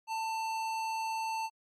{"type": "tone with tanh clipping", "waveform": "sine", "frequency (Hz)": 891, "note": "A5", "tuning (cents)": 22, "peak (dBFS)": -34, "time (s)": [0.07, 1.5], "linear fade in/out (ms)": 50, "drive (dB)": 18, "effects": ["MP3 64 kbps"]}